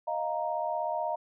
sine chord, Eb suspended second, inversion none, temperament equal, 622.3 / 698.5 / 932.3 Hz, Eb5 / F5 / Bb5, 0 / 0 / 0 cents, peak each -33 dBFS, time 0.07-1.16 s, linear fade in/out 10 ms, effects none

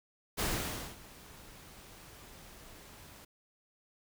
pink noise with ADSR envelope, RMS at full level -32 dBFS, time 0.37-3.25 s, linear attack 26 ms, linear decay 560 ms, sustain -21 dB, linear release 7 ms, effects none

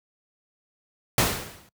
pink noise with exponential decay, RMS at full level -17 dBFS, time 1.18-1.69 s, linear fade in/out 2 ms, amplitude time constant 110 ms, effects noise-tail reverb RT60 0.1 s tail -24 dB re dry + high-pass 60 Hz 12 dB/octave

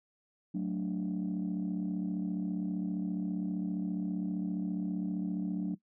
sine chord, D major, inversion first, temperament equal, 185 / 220 / 293.7 Hz, F#3 / A3 / D4, 0 / 0 / 0 cents, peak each -32 / -37 / -35 dBFS, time 0.54-5.75 s, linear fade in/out 10 ms, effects noise-tail reverb RT60 0.1 s tail -19 dB re dry + tanh soft clip ceiling -26 dBFS

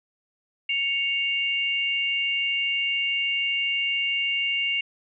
sine tone pair together, 2217 / 2793 Hz, C#7 / F7, 0 / -1 cents, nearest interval major third, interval 399 cents, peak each -27 / -24 dBFS, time 0.69-4.81 s, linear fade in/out 5 ms, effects none

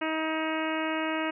harmonic tone, 316.6 Hz, D#4, 30 cents sharp, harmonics 1 / 2 / 3 / 4 / 5 / 6 / 7 / 8 / 9, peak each -31 / -34 / -36 / -37 / -38 / -39 / -39 / -40 / -41 dBFS, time 0.01-1.31 s, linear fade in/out 10 ms, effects none

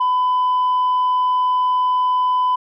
sine tone, 1003 Hz, B5, 26 cents sharp, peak -12 dBFS, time 0-2.56 s, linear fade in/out 10 ms, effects tanh soft clip ceiling -13 dBFS

